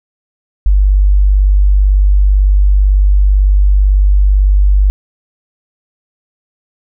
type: tone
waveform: sine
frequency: 49 Hz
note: G1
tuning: in tune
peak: -5 dBFS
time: 0.66-4.9 s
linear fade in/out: 0 ms
effects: none